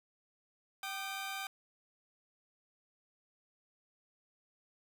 15% pulse tone pair together, 775.1 / 1211 Hz, G5 / D#6, -20 / -47 cents, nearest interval minor sixth, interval 773 cents, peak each -34 / -37 dBFS, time 0.83-1.47 s, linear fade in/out 2 ms, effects none

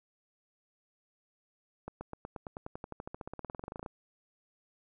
accelerating click train, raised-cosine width 1 ms, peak -26 dBFS, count 29, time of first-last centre 1.88-3.862 s, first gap 130 ms, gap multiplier 0.95, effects none

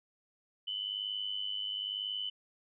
sine tone with amplitude modulation, 3000 Hz, F#7, 23 cents sharp, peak -31 dBFS, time 0.67-2.3 s, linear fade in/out 10 ms, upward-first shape sine, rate 101 Hz, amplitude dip 70%, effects none

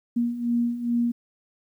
sine beating tone pair, 235.8 / 238.2 Hz, A#3 / A#3, +20 / +38 cents, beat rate 2.4 Hz, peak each -28 / -23 dBFS, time 0.16-1.12 s, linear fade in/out 10 ms, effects 10-bit

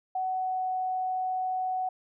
sine tone with pitch glide, 749 to 744.3 Hz, F#5 to F#5, +21 to +10 cents, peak -27 dBFS, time 0.15-1.89 s, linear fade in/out 5 ms, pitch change -11 cents, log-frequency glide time 0.25-0.69 s, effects none

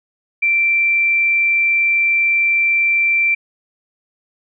sine tone, 2349 Hz, D7, in tune, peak -12 dBFS, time 0.42-3.35 s, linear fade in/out 10 ms, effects none

